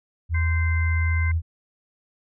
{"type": "tone", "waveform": "sine", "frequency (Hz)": 82.4, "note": "E2", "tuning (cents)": 0, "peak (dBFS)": -19, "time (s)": [0.29, 1.42], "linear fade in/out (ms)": 50}
{"type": "harmonic tone", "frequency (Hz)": 519, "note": "C5", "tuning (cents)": -14, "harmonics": [2, 3, 4], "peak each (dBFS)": [-39, -35, -29], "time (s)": [0.34, 1.32], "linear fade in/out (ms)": 10}
{"effects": []}